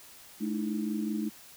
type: tone cluster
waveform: sine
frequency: 214.8 / 302.7 / 327.9 Hz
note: A3 / D#4 / E4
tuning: -41 / -48 / -9 cents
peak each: -31 / -35 / -37 dBFS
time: 0.4-1.3 s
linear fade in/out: 20 ms
effects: white hiss -52 dBFS RMS until 1.56 s